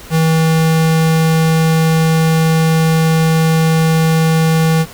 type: tone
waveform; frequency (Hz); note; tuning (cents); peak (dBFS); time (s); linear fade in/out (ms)
square; 161.1; E3; -39; -10; 0.1-4.86; 50
effects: pink hiss -35 dBFS RMS until 4.93 s